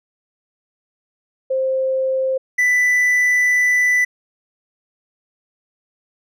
sine / triangle tone pair in turn, 526 / 1985.9 Hz, C5 / B6, +9 / +9 cents, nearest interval octave + major seventh, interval 2300 cents, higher second, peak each -16 / -11 dBFS, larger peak second, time 1.5-2.38 / 2.58-4.05 s, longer second, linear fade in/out 10 ms, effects none

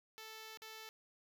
5% pulse tone with dropouts, 440 Hz, A4, in tune, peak -38 dBFS, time 0.18-0.89 s, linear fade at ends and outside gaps 0 ms, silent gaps 0.573-0.619 s, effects none

